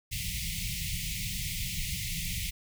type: band-stop noise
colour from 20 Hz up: pink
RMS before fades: -34 dBFS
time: 0.11-2.51 s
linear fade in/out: 20 ms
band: 190 to 2000 Hz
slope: 96 dB/octave
effects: none